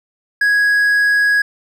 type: tone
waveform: triangle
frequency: 1661.2 Hz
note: G#6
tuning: in tune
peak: -9 dBFS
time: 0.41-1.42 s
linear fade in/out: 5 ms
effects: none